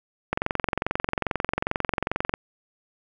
click train, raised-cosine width 0.5 ms, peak -8 dBFS, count 46, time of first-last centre 0.33-2.339 s, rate 22.4 Hz, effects none

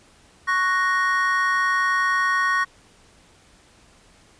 triangle chord, F# major, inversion second, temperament equal, 1108.7 / 1480 / 1864.7 Hz, C#6 / F#6 / A#6, 0 / 0 / 0 cents, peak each -20 / -24 / -20 dBFS, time 0.47-2.65 s, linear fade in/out 20 ms, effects pink hiss -54 dBFS RMS until 4.39 s + resampled to 22050 Hz

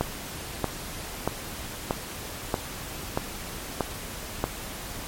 click train, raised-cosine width 1 ms, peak -9 dBFS, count 8, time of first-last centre 0.01-4.44 s, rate 1.58 Hz, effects pink hiss -37 dBFS RMS until 5.07 s + MP3 64 kbps

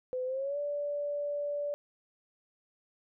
sine tone with pitch glide, 508 to 580.2 Hz, B4 to D5, +49 to -21 cents, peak -31 dBFS, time 0.13-1.74 s, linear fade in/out 0 ms, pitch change +230 cents, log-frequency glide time 0.25-0.58 s, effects none

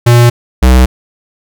square tone pair in turn, 119.8 / 63.46 Hz, A#2 / B1, +48 / +48 cents, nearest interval major seventh, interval 1100 cents, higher first, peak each -3 dBFS, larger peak neither, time 0.06-0.3 / 0.62-0.86 s, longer neither, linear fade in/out 10 ms, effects none

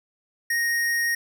square tone, 1866 Hz, A#6, 1 cent sharp, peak -22 dBFS, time 0.5-1.15 s, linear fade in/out 5 ms, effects none

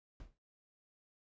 brown noise with exponential decay, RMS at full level -45 dBFS, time 0.2-0.38 s, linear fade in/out 1 ms, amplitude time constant 38 ms, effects noise-tail reverb RT60 0.2 s tail -18 dB re dry + resampled to 16000 Hz

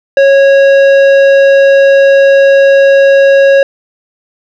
sine tone with tanh clipping, 550 Hz, C#5, 14 cents flat, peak -4 dBFS, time 0.17-3.63 s, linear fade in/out 2 ms, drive 12 dB, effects none

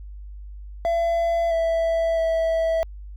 triangle tone with pitch steps, 675 / 660 / 654 Hz, E5 / E5 / E5, +41 / +2 / -14 cents, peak -17 dBFS, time 0.85-2.83 s, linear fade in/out 0 ms, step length 660 ms, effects added 50 Hz sine -35 dBFS peak until 3.16 s

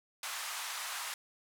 pink band-pass noise, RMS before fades -40 dBFS, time 0.23-1.14 s, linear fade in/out 2 ms, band 890 to 13000 Hz, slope 24 dB/octave, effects none

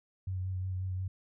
sine tone with vibrato, 93.1 Hz, F#2, 11 cents sharp, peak -32 dBFS, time 0.27-1.08 s, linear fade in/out 5 ms, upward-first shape sine, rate 5.6 Hz, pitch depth 22 cents each way, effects none

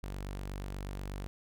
sawtooth tone, 48.25 Hz, G1, 27 cents flat, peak -34 dBFS, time 0.03-1.27 s, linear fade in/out 0 ms, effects none

